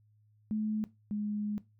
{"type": "tone pair in turn", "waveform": "sine", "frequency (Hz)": [214.8, 208.7], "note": ["A3", "G#3"], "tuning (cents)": [-41, 9], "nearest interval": "unison", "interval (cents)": 50, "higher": "first", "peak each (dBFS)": [-29, -31], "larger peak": "first", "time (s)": [[0.51, 0.84], [1.11, 1.58]], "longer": "second", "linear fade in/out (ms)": 0, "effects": ["noise-tail reverb RT60 0.2 s tail -17 dB re dry", "added 106 Hz sine -63 dBFS peak until 1.79 s"]}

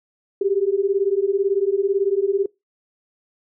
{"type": "beating tone pair", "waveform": "sine", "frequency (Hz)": [385.2, 403.2], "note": ["G4", "G4"], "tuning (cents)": [-30, 49], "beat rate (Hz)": 18, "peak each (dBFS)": -20, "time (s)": [0.41, 2.46], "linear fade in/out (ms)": 5, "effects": ["noise-tail reverb RT60 0.2 s tail -24 dB re dry"]}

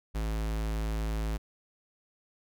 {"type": "tone", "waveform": "square", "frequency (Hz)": 54.1, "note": "A1", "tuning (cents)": -29, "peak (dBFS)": -30, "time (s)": [0.14, 1.38], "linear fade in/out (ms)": 20, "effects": []}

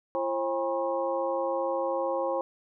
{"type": "tone cluster", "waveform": "sine", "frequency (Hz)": [341.5, 536, 811, 969, 1082], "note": ["F4", "C5", "G#5", "B5", "C#6"], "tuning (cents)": [-39, 42, -41, -33, -42], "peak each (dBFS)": [-35, -28, -34, -37, -37], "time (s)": [0.15, 2.41], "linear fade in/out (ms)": 0, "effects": []}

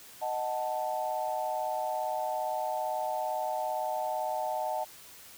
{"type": "chord", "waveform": "sine", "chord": "D# diminished", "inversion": "none", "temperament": "equal", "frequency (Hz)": [622.3, 740, 880], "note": ["D#5", "F#5", "A5"], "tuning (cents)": [0, 0, 0], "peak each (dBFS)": -34, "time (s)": [0.21, 4.85], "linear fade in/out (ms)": 20, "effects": ["white hiss -51 dBFS RMS until 5.37 s"]}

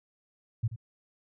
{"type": "tone with echo", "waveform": "sine", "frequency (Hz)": 113.3, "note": "A#2", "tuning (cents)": -49, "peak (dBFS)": -24, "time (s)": [0.63, 0.68], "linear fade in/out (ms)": 10, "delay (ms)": 82, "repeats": 1, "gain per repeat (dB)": -12, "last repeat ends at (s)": 0.762, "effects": []}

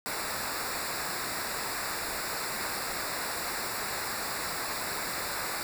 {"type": "noise with comb filter", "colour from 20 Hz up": "pink", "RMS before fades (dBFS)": -34, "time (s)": [0.06, 5.63], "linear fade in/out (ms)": 0, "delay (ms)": 0.32, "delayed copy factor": -0.85, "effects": []}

